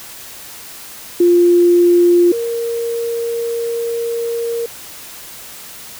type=tone pair in turn; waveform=sine; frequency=349.2 / 466.1 Hz; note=F4 / A#4; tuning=0 / 0 cents; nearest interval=perfect fourth; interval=500 cents; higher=second; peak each=-7 / -17 dBFS; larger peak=first; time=1.2-2.32 / 2.32-4.66 s; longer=second; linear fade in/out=5 ms; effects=white hiss -34 dBFS RMS until 5.99 s